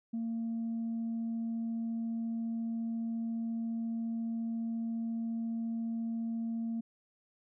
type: tone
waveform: sine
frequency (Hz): 228.6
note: A#3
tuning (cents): -34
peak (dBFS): -31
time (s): 0.13-6.81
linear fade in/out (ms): 10
effects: tanh soft clip ceiling -30 dBFS

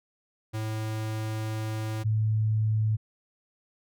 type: tone pair in turn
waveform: square / sine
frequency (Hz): 109.3 / 108.76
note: A2 / A2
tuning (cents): -11 / -20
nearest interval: unison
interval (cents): 9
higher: first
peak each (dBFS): -30 / -22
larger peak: second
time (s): 0.53-2.04 / 2.04-2.97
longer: first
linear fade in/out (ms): 20
effects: none

